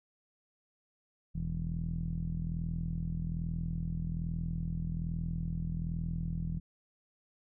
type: tone with low-pass filter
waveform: sawtooth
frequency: 41.2 Hz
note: E1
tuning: in tune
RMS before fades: -35 dBFS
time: 1.34-6.6 s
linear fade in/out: 20 ms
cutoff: 160 Hz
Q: 6.1
effects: none